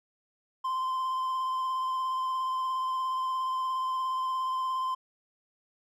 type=tone with vibrato; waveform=triangle; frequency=1038 Hz; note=C6; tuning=14 cents flat; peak=-26 dBFS; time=0.64-4.95 s; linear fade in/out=10 ms; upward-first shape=triangle; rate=17 Hz; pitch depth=22 cents each way; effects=none